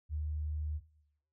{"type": "tone", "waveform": "sine", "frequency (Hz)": 76, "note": "D#2", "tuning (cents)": -40, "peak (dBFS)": -33, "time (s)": [0.09, 0.81], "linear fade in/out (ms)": 50, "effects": ["noise-tail reverb RT60 0.8 s tail -18 dB re dry"]}